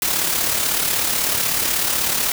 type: noise with amplitude modulation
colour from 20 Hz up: white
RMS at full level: -18 dBFS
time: 0.02-2.32 s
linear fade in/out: 2 ms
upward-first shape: sine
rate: 36.2 Hz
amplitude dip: 45%
effects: none